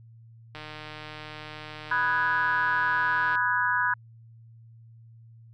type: click train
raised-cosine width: 0.3 ms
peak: -24 dBFS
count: 430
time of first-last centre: 0.55-3.354 s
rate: 153 Hz
type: chord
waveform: sine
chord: G# minor seventh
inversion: first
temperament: equal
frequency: 987.8 / 1244.5 / 1480 / 1661.2 Hz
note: B5 / D#6 / F#6 / G#6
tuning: 0 / 0 / 0 / 0 cents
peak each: -27 / -33 / -27 / -27 dBFS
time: 1.91-3.94 s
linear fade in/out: 5 ms
effects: added 114 Hz sine -48 dBFS peak until 5.53 s